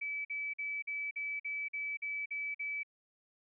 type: tone bursts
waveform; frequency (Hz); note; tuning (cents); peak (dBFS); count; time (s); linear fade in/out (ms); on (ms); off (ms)
sine; 2300; D7; -37; -35; 10; 0.01-2.833; 10; 240; 47
effects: none